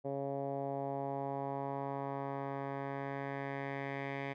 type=tone with low-pass filter sweep; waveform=10% pulse; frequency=138.4 Hz; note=C#3; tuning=2 cents flat; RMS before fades=-39 dBFS; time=0.04-4.34 s; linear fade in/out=20 ms; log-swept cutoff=580 to 2300 Hz; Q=2.3; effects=none